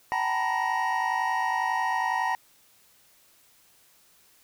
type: tone cluster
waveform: triangle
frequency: 762 / 881 / 933 / 983 / 1873 Hz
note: G5 / A5 / A#5 / B5 / A#6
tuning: -49 / +2 / +1 / -8 / +8 cents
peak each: -29 dBFS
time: 0.12-2.35 s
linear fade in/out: 0 ms
effects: white hiss -60 dBFS RMS until 4.43 s